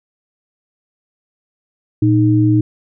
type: tone pair together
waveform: sine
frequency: 116.01 / 309.7 Hz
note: A#2 / D#4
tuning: -8 / -8 cents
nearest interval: octave + perfect fourth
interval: 1700 cents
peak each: -12 dBFS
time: 2.02-2.61 s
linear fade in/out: 5 ms
effects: none